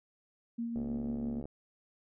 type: tone with tremolo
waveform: sine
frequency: 233.1 Hz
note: A#3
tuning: in tune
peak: -32 dBFS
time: 0.58-1.41 s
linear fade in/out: 10 ms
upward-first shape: triangle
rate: 6.2 Hz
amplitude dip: 35%
type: click train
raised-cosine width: 2 ms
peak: -30 dBFS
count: 50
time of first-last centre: 0.76-1.455 s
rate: 70.5 Hz
effects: none